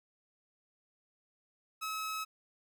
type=tone; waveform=sawtooth; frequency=1287 Hz; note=E6; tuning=42 cents flat; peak=-32 dBFS; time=1.81-2.25 s; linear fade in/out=20 ms; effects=none